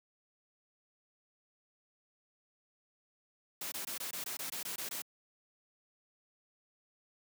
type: noise bursts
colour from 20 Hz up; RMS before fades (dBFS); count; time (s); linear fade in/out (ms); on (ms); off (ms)
white; -40; 11; 3.61-5.02; 5; 110; 20
effects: high-pass 150 Hz 12 dB/octave